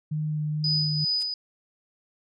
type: tone with vibrato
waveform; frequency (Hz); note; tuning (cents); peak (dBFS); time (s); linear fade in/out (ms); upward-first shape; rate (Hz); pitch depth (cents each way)
sine; 152.4; D#3; -36; -25; 0.11-1.05; 10; sine; 2.1; 12
type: tone with tremolo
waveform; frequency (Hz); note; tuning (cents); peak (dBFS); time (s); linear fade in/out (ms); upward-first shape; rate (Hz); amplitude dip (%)
sine; 4978; D#8; 0; -22; 0.64-1.34; 2; sine; 2.6; 50
type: noise with exponential growth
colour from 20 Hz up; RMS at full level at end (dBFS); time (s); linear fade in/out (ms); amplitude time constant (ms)
blue; -32; 1.15-1.23; 5; 16
effects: resampled to 24000 Hz